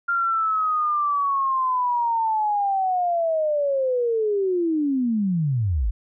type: linear sweep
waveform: sine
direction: down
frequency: 1398 to 43.65 Hz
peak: -19 dBFS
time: 0.08-5.91 s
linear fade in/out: 10 ms
effects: none